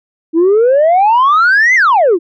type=exponential two-way sweep; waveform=sine; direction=up then down; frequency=314.4 to 2116 to 314.4 Hz; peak=-4 dBFS; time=0.33-2.19 s; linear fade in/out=50 ms; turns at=1.75 s; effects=tanh soft clip ceiling -4 dBFS